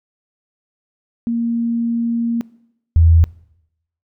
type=tone pair in turn; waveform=sine; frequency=233.1 / 82.41 Hz; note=A#3 / E2; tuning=0 / 0 cents; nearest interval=octave + tritone; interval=1800 cents; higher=first; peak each=-16 / -7 dBFS; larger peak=second; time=1.27-2.41 / 2.96-3.24 s; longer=first; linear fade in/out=0 ms; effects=noise-tail reverb RT60 0.8 s tail -22 dB re dry